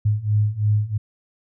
sine beating tone pair, 103.83 / 106.83 Hz, G#2 / G#2, 0 / +49 cents, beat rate 3 Hz, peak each -21 / -19 dBFS, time 0.05-0.98 s, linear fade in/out 10 ms, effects none

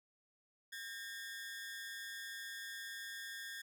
sawtooth ring-modulated tone, 1717 Hz, A6, 43 cents flat, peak -38 dBFS, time 0.72-3.62 s, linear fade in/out 10 ms, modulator 109 Hz, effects none

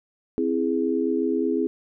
sine chord, C augmented, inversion none, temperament equal, 261.6 / 329.6 / 415.3 Hz, C4 / E4 / G#4, 0 / 0 / 0 cents, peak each -25 dBFS, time 0.38-1.67 s, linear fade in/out 0 ms, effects none

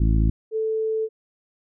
harmonic tone, 54.6 Hz, A1, 13 cents flat, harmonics 1 / 2 / 3 / 4 / 5 / 6, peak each -17 / -23 / -27 / -29 / -31 / -33 dBFS, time 0-0.3 s, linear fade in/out 5 ms
sine tone, 440 Hz, A4, in tune, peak -21 dBFS, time 0.51-1.09 s, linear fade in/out 50 ms
effects none

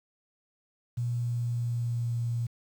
sine tone with pitch glide, 120 to 117.8 Hz, B2 to A#2, -49 to +19 cents, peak -27 dBFS, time 0.97-2.47 s, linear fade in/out 10 ms, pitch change -32 cents, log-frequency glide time 1.08-2.21 s, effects 9-bit

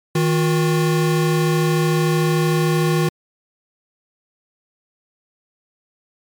square tone pair together, 158.36 / 358.4 Hz, D#3 / F4, +31 / +45 cents, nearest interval octave + major second, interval 1414 cents, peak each -17 / -21 dBFS, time 0.15-3.09 s, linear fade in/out 5 ms, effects MP3 96 kbps

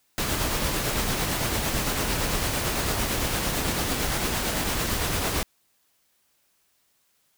pink noise with tremolo, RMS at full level -25 dBFS, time 0.18-5.43 s, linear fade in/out 0 ms, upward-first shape sine, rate 8.9 Hz, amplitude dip 30%, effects white hiss -68 dBFS RMS until 7.37 s

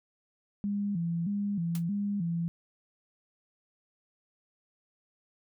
sine tone with vibrato, 185 Hz, F#3, in tune, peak -28 dBFS, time 0.64-2.48 s, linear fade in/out 0 ms, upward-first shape square, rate 1.6 Hz, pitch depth 160 cents each way
white noise with exponential decay, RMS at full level -38 dBFS, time 1.75-1.84 s, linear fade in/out 1 ms, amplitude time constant 18 ms
effects none

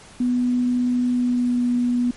sine tone with pitch glide, 246.9 to 243.9 Hz, B3 to B3, 0 to -21 cents, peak -17 dBFS, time 0.2-2.11 s, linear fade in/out 5 ms, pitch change -21 cents, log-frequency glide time 1.09-1.69 s, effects pink hiss -45 dBFS RMS until 2.16 s + MP3 48 kbps

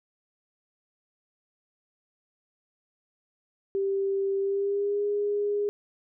sine tone with pitch glide, 392 to 410.8 Hz, G4 to G#4, 0 to -19 cents, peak -24 dBFS, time 3.75-5.69 s, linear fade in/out 0 ms, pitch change +81 cents, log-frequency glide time 4.39-5.05 s, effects none

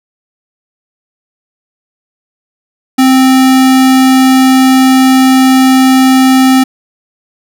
square tone, 261.6 Hz, C4, in tune, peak -4 dBFS, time 2.98-6.64 s, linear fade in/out 10 ms, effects none

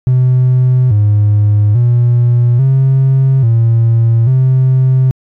triangle tone with pitch steps, 127.3 / 104.1 / 120.6 / 133.7 / 115 / 130.3 Hz, C3 / G#2 / B2 / C3 / A#2 / C3, -47 / +5 / -41 / +38 / -23 / -7 cents, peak -3 dBFS, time 0.07-5.11 s, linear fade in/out 0 ms, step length 840 ms, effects tanh soft clip ceiling -2 dBFS

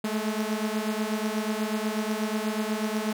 sawtooth beating tone pair, 212 / 220.2 Hz, G#3 / A3, +36 / +2 cents, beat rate 8.2 Hz, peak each -25 / -26 dBFS, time 0.04-3.13 s, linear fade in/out 5 ms, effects none

